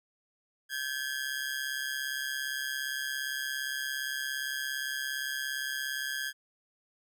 sawtooth ring-modulated tone, 1633 Hz, G#6, 30 cents flat, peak -26 dBFS, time 0.69-6.33 s, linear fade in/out 50 ms, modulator 68.7 Hz, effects none

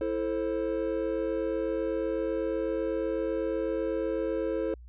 triangle chord, A minor, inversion second, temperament just, 330 / 440 / 528 Hz, E4 / A4 / C5, +2 / 0 / +16 cents, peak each -30 dBFS, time 0.01-4.74 s, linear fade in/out 2 ms, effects added 60 Hz sine -45 dBFS peak until 4.88 s + resampled to 8000 Hz

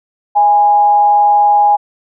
sine tone with frequency modulation, 824 Hz, G#5, 14 cents flat, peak -6 dBFS, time 0.35-1.77 s, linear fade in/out 20 ms, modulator 173 Hz, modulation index 0.22, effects none

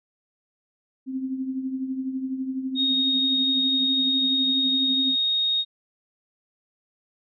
sine tone with tremolo, 262.6 Hz, C4, 6 cents sharp, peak -23 dBFS, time 1.06-5.16 s, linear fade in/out 50 ms, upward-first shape triangle, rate 12 Hz, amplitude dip 65%
sine tone, 3729 Hz, A#7, in tune, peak -20 dBFS, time 2.75-5.65 s, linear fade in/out 50 ms
effects none

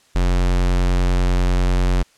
square tone, 45.04 Hz, F#1, 46 cents flat, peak -15 dBFS, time 0.15-2.03 s, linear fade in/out 10 ms, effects white hiss -55 dBFS RMS until 2.17 s + low-pass 8000 Hz 12 dB/octave

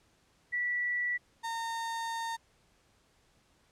sine / 35% pulse tone pair in turn, 1954 / 915.3 Hz, B6 / A#5, -19 / -32 cents, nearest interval octave + minor second, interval 1313 cents, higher first, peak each -29 / -32 dBFS, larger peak first, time 0.52-1.18 / 1.43-2.37 s, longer second, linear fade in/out 20 ms, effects pink hiss -68 dBFS RMS until 3.71 s + low-pass 9000 Hz 12 dB/octave

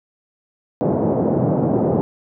pink band-pass noise, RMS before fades -18 dBFS, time 0.81-2.01 s, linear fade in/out 0 ms, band 130 to 690 Hz, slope 24 dB/octave, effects none

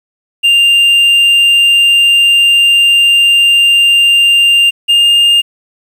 triangle tone pair in turn, 2794 / 2813 Hz, F7 / F7, 0 / +12 cents, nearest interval unison, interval 12 cents, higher second, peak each -3 dBFS, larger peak neither, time 0.43-4.71 / 4.88-5.42 s, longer first, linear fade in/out 20 ms, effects 7-bit

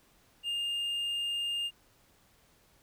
triangle tone, 2816 Hz, F7, 14 cents sharp, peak -29 dBFS, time 0.43-1.71 s, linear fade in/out 50 ms, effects pink hiss -65 dBFS RMS until 2.82 s

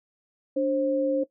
sine tone pair together, 291.6 / 531.7 Hz, D4 / C5, -12 / +28 cents, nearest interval minor seventh, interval 1040 cents, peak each -25 / -23 dBFS, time 0.56-1.24 s, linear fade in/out 10 ms, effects noise-tail reverb RT60 0.1 s tail -17 dB re dry

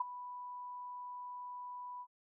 sine tone with ADSR envelope, 987.8 Hz, B5, in tune, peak -28 dBFS, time 0-2.07 s, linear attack 7 ms, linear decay 17 ms, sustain -15 dB, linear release 60 ms, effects none

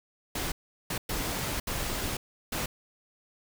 pink noise bursts at uneven times, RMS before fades -32 dBFS, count 5, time 0.35-0.52 / 0.9-0.98 / 1.09-1.6 / 1.67-2.17 / 2.52-2.66 s, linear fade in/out 5 ms, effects none

